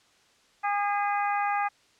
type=harmonic tone with a mistuned harmonic; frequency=407.5 Hz; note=G#4; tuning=33 cents flat; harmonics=2 / 3 / 4 / 5 / 6; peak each=-26 / -31 / -35 / -36 / -39 dBFS; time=0.63-1.69 s; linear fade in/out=20 ms; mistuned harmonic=6; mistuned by=+22 cents; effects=white hiss -62 dBFS RMS until 1.99 s + low-pass 6000 Hz 12 dB/octave